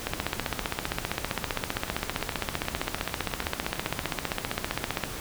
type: two click trains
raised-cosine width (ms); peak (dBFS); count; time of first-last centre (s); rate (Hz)
0.3; -10 / -20; 77 / 20; 0.07-5.037 / 1.77-3.867; 15.3 / 9.06
effects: pink hiss -37 dBFS RMS until 5.2 s